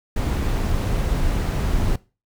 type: noise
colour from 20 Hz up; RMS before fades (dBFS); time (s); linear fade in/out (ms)
brown; -21; 0.16-1.96; 5
effects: noise-tail reverb RT60 0.3 s tail -20 dB re dry